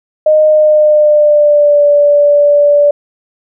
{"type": "tone with pitch glide", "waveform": "sine", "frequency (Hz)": [616, 581.4], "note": ["D#5", "D5"], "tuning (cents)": [-17, -18], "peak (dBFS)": -4, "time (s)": [0.26, 2.91], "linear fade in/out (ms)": 5, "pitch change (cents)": -101, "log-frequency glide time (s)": [0.46, 1.84], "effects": []}